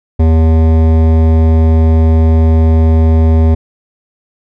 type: tone with hard clipping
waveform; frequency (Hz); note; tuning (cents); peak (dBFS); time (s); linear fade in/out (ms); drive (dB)
sine; 80.4; E2; -43; -7; 0.19-3.55; 10; 15
effects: none